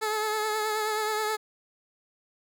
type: tone with vibrato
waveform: 15% pulse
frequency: 430 Hz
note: A4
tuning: 40 cents flat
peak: -20 dBFS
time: 0.01-1.37 s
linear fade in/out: 20 ms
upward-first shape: triangle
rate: 9.4 Hz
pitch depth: 38 cents each way
effects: none